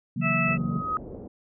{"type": "chord", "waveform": "sine", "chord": "F# dominant seventh", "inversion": "second", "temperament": "equal", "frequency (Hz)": [138.59, 164.81, 185, 233.1], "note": ["C#3", "E3", "F#3", "A#3"], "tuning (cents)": [0, 0, 0, 0], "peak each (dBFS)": -30, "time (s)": [0.16, 0.81], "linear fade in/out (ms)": 10}
{"type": "harmonic tone", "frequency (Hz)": 655, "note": "E5", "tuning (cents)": -11, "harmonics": [1, 2, 3, 4], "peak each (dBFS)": [-33, -28, -33, -25], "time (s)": [0.21, 0.58], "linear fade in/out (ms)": 50}
{"type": "tone with exponential growth", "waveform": "sine", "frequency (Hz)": 1260, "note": "D#6", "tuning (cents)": 21, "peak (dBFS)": -22, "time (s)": [0.28, 0.97], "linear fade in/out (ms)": 1, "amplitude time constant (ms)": 150}
{"type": "low-pass noise", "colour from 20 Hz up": "white", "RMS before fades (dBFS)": -40, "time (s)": [0.47, 1.28], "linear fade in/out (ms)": 10, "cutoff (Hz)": 500, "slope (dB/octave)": 24}
{"effects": []}